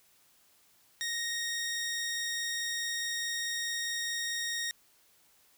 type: tone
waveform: 15% pulse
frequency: 1864.7 Hz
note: A#6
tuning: in tune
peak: -26 dBFS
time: 1.01-4.71 s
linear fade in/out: 0 ms
effects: white hiss -65 dBFS RMS until 5.57 s